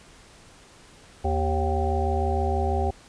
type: harmonic tone with a mistuned harmonic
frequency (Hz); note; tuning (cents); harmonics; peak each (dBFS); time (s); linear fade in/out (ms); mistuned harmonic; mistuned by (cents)
78.1; D#2; +7; 1 / 3 / 5 / 7 / 9 / 10; -24 / -34 / -29 / -33 / -32 / -29; 1.24-2.91; 10; 9; +29
effects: pink hiss -51 dBFS RMS until 3.08 s + resampled to 22050 Hz